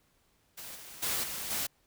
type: noise with level steps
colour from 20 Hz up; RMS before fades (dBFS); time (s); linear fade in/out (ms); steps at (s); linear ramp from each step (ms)
white; -44 / -48 / -32 / -38 / -33; 0.57-1.67; 10; 0.75 / 1.02 / 1.23 / 1.5; 10
effects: pink hiss -70 dBFS RMS until 1.86 s